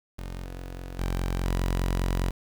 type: tone with level steps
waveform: sawtooth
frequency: 44.9 Hz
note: F1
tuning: 49 cents sharp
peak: -30 / -32 / -22 / -20 dBFS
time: 0.18-2.31 s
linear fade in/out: 10 ms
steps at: 0.45 / 0.99 / 1.45 s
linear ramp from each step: 5 ms
effects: 8-bit